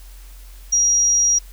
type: tone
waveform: sine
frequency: 5720 Hz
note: F8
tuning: 41 cents sharp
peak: -13 dBFS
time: 0.72-1.39 s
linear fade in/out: 10 ms
effects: added 44 Hz sine -37 dBFS peak until 1.52 s + white hiss -49 dBFS RMS until 1.52 s